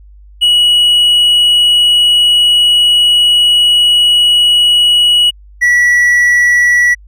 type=tone pair in turn; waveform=triangle; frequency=2925 / 1944.3 Hz; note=F#7 / B6; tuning=-21 / -28 cents; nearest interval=perfect fifth; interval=707 cents; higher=first; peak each=-4 dBFS; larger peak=neither; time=0.41-5.31 / 5.61-6.95 s; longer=first; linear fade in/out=20 ms; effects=added 50 Hz sine -35 dBFS peak until 7.07 s